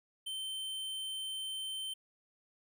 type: tone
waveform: square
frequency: 3100 Hz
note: G7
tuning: 20 cents flat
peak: -38 dBFS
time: 0.26-1.94 s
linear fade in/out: 10 ms
effects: none